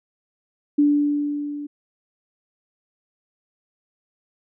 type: tone with level ramp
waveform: sine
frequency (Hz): 291.5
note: D4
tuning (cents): -13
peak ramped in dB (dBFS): -12 to -29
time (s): 0.78-1.67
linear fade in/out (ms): 10
effects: none